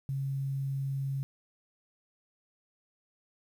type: tone with quantisation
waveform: sine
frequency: 136.6 Hz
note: C#3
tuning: 25 cents flat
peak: -30 dBFS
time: 0.09-1.23 s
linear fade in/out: 0 ms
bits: 10
effects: none